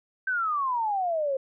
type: exponential sweep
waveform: sine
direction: down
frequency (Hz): 1568 to 523.3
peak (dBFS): -24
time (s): 0.27-1.37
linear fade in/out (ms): 5
effects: none